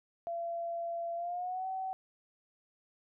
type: tone with pitch glide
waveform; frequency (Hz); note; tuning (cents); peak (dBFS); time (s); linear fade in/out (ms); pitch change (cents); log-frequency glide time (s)
sine; 680 to 758.9; F5 to F#5; -46 to +44; -34; 0.27-1.93; 0; +190; 1.15-1.67
effects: none